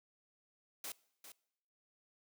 white noise with echo, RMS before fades -44 dBFS, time 0.84-0.92 s, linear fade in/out 2 ms, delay 400 ms, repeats 1, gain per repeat -10 dB, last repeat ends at 1.32 s, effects noise-tail reverb RT60 0.8 s tail -23 dB re dry + high-pass 200 Hz 12 dB/octave

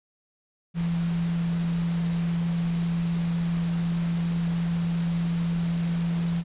sine tone in noise, 169.4 Hz, E3, 48 cents sharp, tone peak -23 dBFS, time 0.74-6.44 s, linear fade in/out 50 ms, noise pink, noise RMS -40 dBFS, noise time 0.74-6.44 s, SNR +14 dB, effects resampled to 8000 Hz

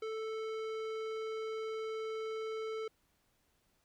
sine tone with tanh clipping, 440.4 Hz, A4, 2 cents sharp, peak -39 dBFS, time 0.02-2.88 s, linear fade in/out 5 ms, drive 17 dB, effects pink hiss -75 dBFS RMS until 3.84 s

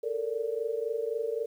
sine tone cluster, 440.4 / 464.2 / 580 Hz, A4 / A#4 / D5, +2 / -7 / -22 cents, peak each -33 / -31 / -38 dBFS, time 0.03-1.46 s, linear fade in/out 10 ms, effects 10-bit

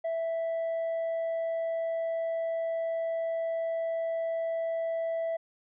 sine tone with tanh clipping, 659.3 Hz, E5, in tune, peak -29 dBFS, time 0.04-5.37 s, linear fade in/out 10 ms, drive 2 dB, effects none

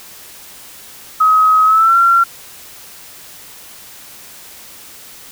sine tone with pitch glide, 1270 to 1369 Hz, D#6 to F6, +35 to -35 cents, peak -7 dBFS, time 1.2-2.24 s, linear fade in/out 10 ms, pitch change +130 cents, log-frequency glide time 1.65-1.97 s, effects white hiss -37 dBFS RMS until 5.31 s

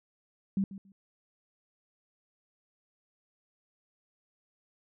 sine tone with echo, 195.1 Hz, G3, 8 cents flat, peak -25 dBFS, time 0.57-0.64 s, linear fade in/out 2 ms, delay 140 ms, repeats 2, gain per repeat -15 dB, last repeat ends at 0.92 s, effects none

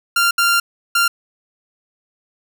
sawtooth tone bursts at uneven times, 1389 Hz, F6, 10 cents flat, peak -9 dBFS, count 3, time 0.16-0.31 / 0.38-0.6 / 0.95-1.08 s, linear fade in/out 5 ms, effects none

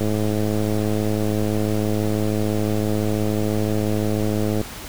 click train, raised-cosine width 2 ms, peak -10 dBFS, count 489, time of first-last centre 0.01-4.614 s, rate 106 Hz, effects pink hiss -35 dBFS RMS until 4.88 s

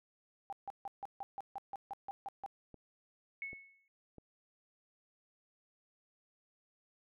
sine tone bursts, 793 Hz, G5, 20 cents sharp, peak -39 dBFS, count 12, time 0.5-2.462 s, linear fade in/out 0 ms, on 26 ms, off 150 ms
clicks, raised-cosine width 2 ms, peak -39 dBFS, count 3, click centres 2.743 / 3.531 / 4.183 s
sine tone with exponential decay, 2200 Hz, C#7, 14 cents flat, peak -37 dBFS, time 3.42-3.88 s, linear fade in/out 1 ms, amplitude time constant 100 ms
effects none

